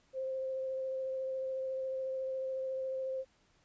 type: tone with vibrato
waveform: sine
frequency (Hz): 526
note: C5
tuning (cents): +9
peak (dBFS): -34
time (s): 0.13-3.25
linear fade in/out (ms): 50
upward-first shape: sine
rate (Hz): 14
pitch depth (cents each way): 11
effects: pink hiss -70 dBFS RMS until 3.64 s + resampled to 16000 Hz